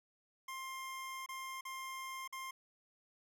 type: tone with dropouts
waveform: 25% pulse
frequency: 1057 Hz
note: C6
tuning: 17 cents sharp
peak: -39 dBFS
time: 0.48-2.51 s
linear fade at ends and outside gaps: 5 ms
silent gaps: 1.262-1.288 / 1.61-1.651 / 2.277-2.325 s
effects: none